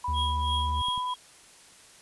sine tone with pitch glide, 986 to 998 Hz, B5 to B5, -3 to +18 cents, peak -28 dBFS, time 0.04-1.14 s, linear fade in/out 5 ms, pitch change +21 cents, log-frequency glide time 0.63-1 s
triangle tone, 76.2 Hz, D#2, 36 cents flat, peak -26 dBFS, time 0.08-0.82 s, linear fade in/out 5 ms
triangle tone with tremolo, 3279 Hz, G#7, 23 cents flat, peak -26 dBFS, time 0.13-1.16 s, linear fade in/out 50 ms, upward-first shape triangle, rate 3 Hz, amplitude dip 95%
clicks, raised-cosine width 5 ms, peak -31 dBFS, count 2, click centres 0.885 / 0.978 s
effects white hiss -53 dBFS RMS until 2.01 s + resampled to 24000 Hz

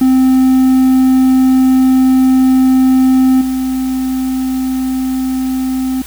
triangle tone with level steps, 260 Hz, C4, 11 cents flat, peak -4 / -11 dBFS, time 0.01-6.02 s, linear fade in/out 5 ms, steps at 3.41 s, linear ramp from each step 5 ms, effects added 58 Hz sine -33 dBFS peak until 6.06 s + white hiss -33 dBFS RMS until 6.06 s

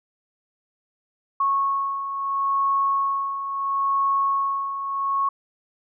sine beating tone pair, 1100 / 1100.74 Hz, C#6 / C#6, -14 / -13 cents, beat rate 0.74 Hz, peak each -28 / -21 dBFS, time 1.4-5.29 s, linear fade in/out 5 ms, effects none

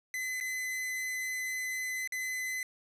45% pulse tone with dropouts, 2026 Hz, B6, 44 cents sharp, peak -33 dBFS, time 0.14-2.63 s, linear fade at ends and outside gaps 1 ms, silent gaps 0.402-0.409 / 2.075-2.122 s, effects resampled to 32000 Hz + 11-bit

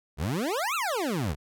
25% pulse exponential two-way sweep, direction up then down, 62 to 1396.9 to 62 Hz, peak -23 dBFS, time 0.17-1.36 s, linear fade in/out 50 ms, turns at 0.75 s, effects none

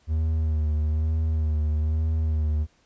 triangle tone with vibrato, 77.78 Hz, D#2, in tune, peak -19 dBFS, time 0.07-2.67 s, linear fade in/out 50 ms, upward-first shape sine, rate 1.1 Hz, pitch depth 40 cents each way, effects pink hiss -63 dBFS RMS until 2.85 s + resampled to 16000 Hz

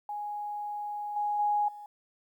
sine tone with level steps, 830 Hz, G#5, 1 cent flat, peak -33 / -27 / -24 / -42 dBFS, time 0.09-1.86 s, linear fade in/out 2 ms, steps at 1.16 / 1.39 / 1.68 s, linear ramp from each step 5 ms, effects 11-bit

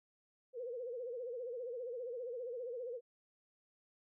sine tone with vibrato, 488 Hz, B4, 21 cents flat, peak -40 dBFS, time 0.53-3.01 s, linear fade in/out 50 ms, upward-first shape sine, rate 15 Hz, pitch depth 110 cents each way, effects none

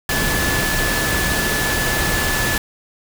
sine tone in noise, 1730 Hz, A6, 30 cents flat, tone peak -22 dBFS, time 0.09-2.58 s, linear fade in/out 2 ms, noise pink, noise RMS -20 dBFS, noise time 0.09-2.58 s, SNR -5 dB, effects none

